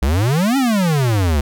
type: exponential two-way sweep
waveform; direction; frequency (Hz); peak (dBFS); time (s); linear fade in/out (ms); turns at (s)
square; up then down; 61 to 281.9 to 68.6; -14; 0.02-1.41; 5; 0.57
effects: none